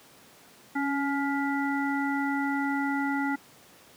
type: harmonic tone with a mistuned harmonic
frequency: 281.7 Hz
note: C#4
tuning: 28 cents sharp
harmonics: 1 / 3 / 5 / 7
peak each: -27 / -32 / -34 / -35 dBFS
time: 0.75-3.36 s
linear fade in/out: 10 ms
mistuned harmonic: 1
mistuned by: -23 cents
effects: pink hiss -54 dBFS RMS until 3.96 s + high-pass 150 Hz 12 dB/octave